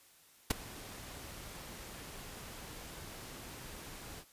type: noise with ADSR envelope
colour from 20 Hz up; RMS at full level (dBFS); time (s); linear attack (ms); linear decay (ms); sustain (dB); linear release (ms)
pink; -27; 0.5-4.25; 9; 12; -21; 67
effects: white hiss -63 dBFS RMS until 4.32 s + resampled to 32000 Hz